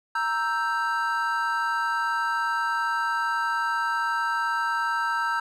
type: chord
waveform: triangle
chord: E diminished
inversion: second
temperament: equal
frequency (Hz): 932.3 / 1318.5 / 1568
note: Bb5 / E6 / G6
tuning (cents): 0 / 0 / 0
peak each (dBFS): -26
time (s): 0.15-5.4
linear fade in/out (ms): 5
effects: none

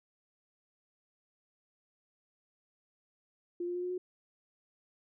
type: tone with pitch steps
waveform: sine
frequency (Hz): 349.2 / 352.8 / 356.5 / 360.3 / 364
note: F4 / F4 / F4 / F#4 / F#4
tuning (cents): 0 / +18 / +36 / -46 / -28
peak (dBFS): -33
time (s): 3.6-3.98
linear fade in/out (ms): 5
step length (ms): 76
effects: none

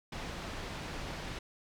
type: low-pass noise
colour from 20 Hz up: pink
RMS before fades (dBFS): -41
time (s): 0.12-1.39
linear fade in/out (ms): 5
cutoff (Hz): 4600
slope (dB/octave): 12
effects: none

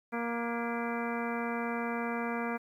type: harmonic tone with a mistuned harmonic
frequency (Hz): 234.9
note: A#3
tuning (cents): +13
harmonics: 1 / 2 / 3 / 4 / 5 / 6 / 7 / 9 / 10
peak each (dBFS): -35 / -38 / -40 / -41 / -42 / -43 / -43 / -45 / -45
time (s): 0.12-2.58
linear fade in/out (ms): 20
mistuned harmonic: 9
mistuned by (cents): -69
effects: 11-bit

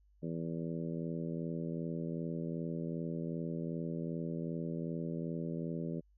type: harmonic tone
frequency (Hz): 82.6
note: E2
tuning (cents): +4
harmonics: 2 / 3 / 4 / 5 / 6 / 7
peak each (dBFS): -38 / -42 / -44 / -46 / -48 / -49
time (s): 0.22-6.01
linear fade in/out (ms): 20
effects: added 50 Hz sine -64 dBFS peak until 6.17 s

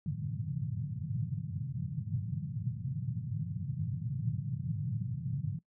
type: band-pass noise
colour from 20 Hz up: white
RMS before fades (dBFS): -36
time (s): 0.06-5.59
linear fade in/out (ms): 2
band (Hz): 100 to 160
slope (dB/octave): 48
effects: noise-tail reverb RT60 0.1 s tail -19 dB re dry

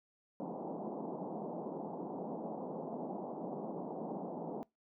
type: band-pass noise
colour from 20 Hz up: pink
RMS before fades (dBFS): -42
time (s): 0.4-4.63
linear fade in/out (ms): 0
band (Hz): 170 to 900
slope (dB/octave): 48
effects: noise-tail reverb RT60 0.2 s tail -23 dB re dry

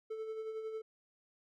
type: tone with tremolo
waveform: triangle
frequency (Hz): 440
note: A4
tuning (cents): 0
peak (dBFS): -35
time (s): 0.1-0.82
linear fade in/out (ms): 10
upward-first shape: sine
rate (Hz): 11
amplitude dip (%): 45
effects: none

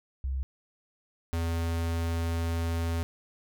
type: tone pair in turn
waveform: sine / square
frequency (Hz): 66.2 / 83.41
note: C2 / E2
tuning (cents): +21 / +21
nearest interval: major third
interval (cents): 400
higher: second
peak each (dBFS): -28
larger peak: neither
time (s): 0.24-0.43 / 1.33-3.03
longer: second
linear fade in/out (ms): 0
effects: none

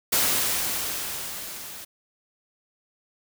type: noise with level ramp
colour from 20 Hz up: white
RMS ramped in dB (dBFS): -21 to -40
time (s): 0.12-1.85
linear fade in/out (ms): 10
effects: none

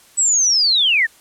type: linear sweep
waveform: sine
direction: down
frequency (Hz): 7980 to 1700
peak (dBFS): -12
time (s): 0.17-1.07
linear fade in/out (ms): 20
effects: white hiss -49 dBFS RMS until 1.2 s + low-pass 12000 Hz 12 dB/octave

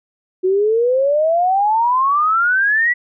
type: exponential sweep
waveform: sine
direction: up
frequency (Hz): 364.2 to 1975.5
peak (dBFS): -12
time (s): 0.43-2.94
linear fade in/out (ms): 20
effects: none

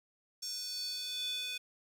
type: tone with high-pass filter sweep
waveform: square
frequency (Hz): 497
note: B4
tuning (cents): +11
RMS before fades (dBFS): -39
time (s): 0.42-1.58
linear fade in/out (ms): 10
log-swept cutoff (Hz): 5700 to 2900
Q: 6.1
effects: none

